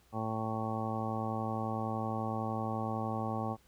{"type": "harmonic tone", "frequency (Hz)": 110.9, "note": "A2", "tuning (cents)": 14, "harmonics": [1, 2, 3, 4, 5, 6, 7, 8, 9, 10], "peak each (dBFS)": [-38, -38, -44, -45, -43, -47, -39, -45, -52, -42], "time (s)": [0.12, 3.57], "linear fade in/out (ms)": 50, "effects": ["added 60 Hz sine -67 dBFS peak until 3.67 s", "pink hiss -67 dBFS RMS until 3.67 s"]}